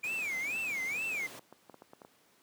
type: tone with vibrato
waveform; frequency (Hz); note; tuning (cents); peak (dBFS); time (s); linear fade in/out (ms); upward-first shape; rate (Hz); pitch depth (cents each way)
triangle; 2349; D7; 0; -31; 0.03-1.27; 10; sine; 2.2; 230
type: noise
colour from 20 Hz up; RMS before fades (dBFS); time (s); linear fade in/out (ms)
pink; -47; 0.04-1.39; 0
type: clicks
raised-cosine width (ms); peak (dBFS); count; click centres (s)
1; -35; 11; 1.148 / 1.236 / 1.351 / 1.393 / 1.526 / 1.697 / 1.743 / 1.821 / 1.934 / 2.018 / 2.049
effects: pink hiss -66 dBFS RMS until 2.42 s + high-pass 200 Hz 12 dB/octave